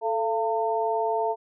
sine tone cluster, 439.9 / 683 / 904 Hz, A4 / F5 / A5, 0 / -39 / +47 cents, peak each -27 dBFS, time 0.01-1.36 s, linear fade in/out 50 ms, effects none

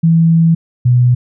sine tone pair in turn, 164.81 / 123.47 Hz, E3 / B2, 0 / 0 cents, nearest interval perfect fourth, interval 500 cents, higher first, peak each -6 dBFS, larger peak neither, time 0.03-0.55 / 0.85-1.15 s, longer first, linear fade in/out 10 ms, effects none

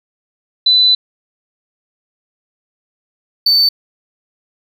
sine / triangle tone pair in turn, 3999 / 4537 Hz, B7 / C#8, +21 / +39 cents, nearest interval major second, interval 218 cents, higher second, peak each -7 dBFS, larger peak neither, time 0.66-0.95 / 3.46-3.69 s, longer first, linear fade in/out 5 ms, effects none

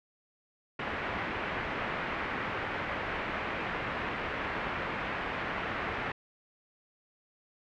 white low-pass noise, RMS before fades -35 dBFS, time 0.79-6.12 s, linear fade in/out 5 ms, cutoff 2200 Hz, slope 24 dB/octave, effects none

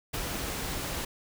pink noise with ADSR envelope, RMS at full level -31 dBFS, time 0.13-1.05 s, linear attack 13 ms, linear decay 24 ms, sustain -3 dB, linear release 5 ms, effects none

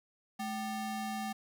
square ring-modulated tone, 493.9 Hz, B4, in tune, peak -33 dBFS, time 0.39-1.33 s, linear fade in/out 10 ms, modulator 279 Hz, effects none

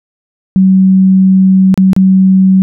sine tone with dropouts, 189.4 Hz, F#3, 41 cents sharp, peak -3 dBFS, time 0.56-2.62 s, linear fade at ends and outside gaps 0 ms, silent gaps 1.742-1.776 / 1.932-1.964 s, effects none

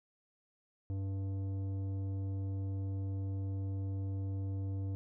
sine tone with tanh clipping, 97.1 Hz, G2, 16 cents flat, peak -36 dBFS, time 0.9-4.95 s, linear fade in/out 0 ms, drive 11 dB, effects none

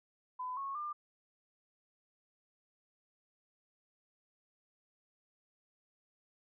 sine tone with pitch steps, 1007 / 1098.1 / 1197.5 Hz, B5 / C#6 / D6, +33 / -17 / +33 cents, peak -37 dBFS, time 0.39-0.93 s, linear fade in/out 10 ms, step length 180 ms, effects none

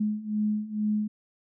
sine beating tone pair, 210.4 / 212.6 Hz, G#3 / G#3, +23 / +41 cents, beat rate 2.2 Hz, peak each -30 / -27 dBFS, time 0-1.08 s, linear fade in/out 10 ms, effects none

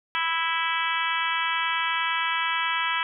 harmonic tone with a mistuned harmonic, 329 Hz, E4, 3 cents flat, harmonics 3 / 4 / 5 / 6 / 7 / 8 / 9 / 10, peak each -29 / -30 / -31 / -32 / -32 / -33 / -34 / -34 dBFS, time 0.15-3.03 s, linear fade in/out 0 ms, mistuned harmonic 9, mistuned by +28 cents, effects none

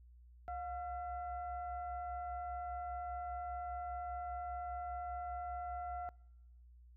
sine tone with frequency modulation, 713 Hz, F5, 36 cents sharp, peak -40 dBFS, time 0.48-6.09 s, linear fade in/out 0 ms, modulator 648 Hz, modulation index 0.7, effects noise-tail reverb RT60 0.9 s tail -25 dB re dry + added 60 Hz sine -57 dBFS peak until 6.96 s

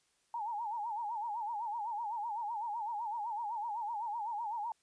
sine tone with vibrato, 884 Hz, A5, 8 cents sharp, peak -35 dBFS, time 0.34-4.72 s, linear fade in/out 2 ms, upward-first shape sine, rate 7.9 Hz, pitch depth 140 cents each way, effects white hiss -74 dBFS RMS until 4.82 s + resampled to 22050 Hz

